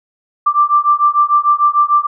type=beating tone pair; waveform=sine; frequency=1174.7 / 1181.4 Hz; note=D6 / D6; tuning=0 / +10 cents; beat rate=6.7 Hz; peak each=-12 dBFS; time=0.46-2.07 s; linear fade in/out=10 ms; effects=none